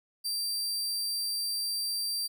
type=tone; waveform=sawtooth; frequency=4699 Hz; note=D8; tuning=in tune; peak=-27 dBFS; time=0.24-2.28 s; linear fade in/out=20 ms; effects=none